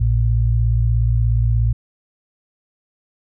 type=tone pair together; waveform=sine; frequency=57.25 / 114.1 Hz; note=A#1 / A#2; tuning=-31 / -37 cents; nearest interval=octave; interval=1194 cents; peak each=-16 dBFS; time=0-1.73 s; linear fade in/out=10 ms; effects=none